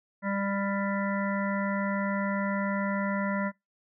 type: harmonic tone with a mistuned harmonic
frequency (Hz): 198.5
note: G3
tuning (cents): +22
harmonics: 1 / 3 / 5 / 7 / 9 / 10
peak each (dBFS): -29 / -34 / -36 / -37 / -39 / -39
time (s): 0.22-3.52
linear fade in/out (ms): 50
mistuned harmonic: 9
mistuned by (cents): -15
effects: noise-tail reverb RT60 0.2 s tail -24 dB re dry